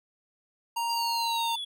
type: tone with pitch glide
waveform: square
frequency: 932.3 to 922.7 Hz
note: A#5 to A#5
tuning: 0 to -18 cents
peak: -28 dBFS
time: 0.76-1.56 s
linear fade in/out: 10 ms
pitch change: -18 cents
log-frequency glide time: 1.01-1.36 s
type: exponential sweep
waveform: triangle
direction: down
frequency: 4805 to 3342 Hz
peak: -31 dBFS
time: 0.89-1.65 s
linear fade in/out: 10 ms
effects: none